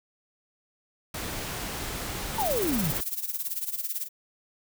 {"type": "noise", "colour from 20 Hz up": "pink", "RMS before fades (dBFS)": -34, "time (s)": [1.14, 3.01], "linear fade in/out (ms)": 5}
{"type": "noise with tremolo", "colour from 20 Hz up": "violet", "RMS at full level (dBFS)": -29, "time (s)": [2.34, 4.09], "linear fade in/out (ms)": 50, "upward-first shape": "sine", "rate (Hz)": 18, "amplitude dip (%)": 80}
{"type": "exponential sweep", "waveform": "sine", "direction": "down", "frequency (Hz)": [932.3, 138.59], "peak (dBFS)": -25, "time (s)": [2.38, 2.91], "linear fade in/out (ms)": 5}
{"effects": []}